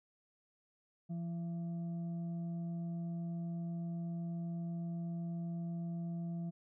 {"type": "tone with frequency modulation", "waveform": "sine", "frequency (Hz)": 170, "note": "F3", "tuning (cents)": -46, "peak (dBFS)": -37, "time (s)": [1.09, 6.51], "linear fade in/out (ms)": 20, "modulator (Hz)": 507, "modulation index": 0.25, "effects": []}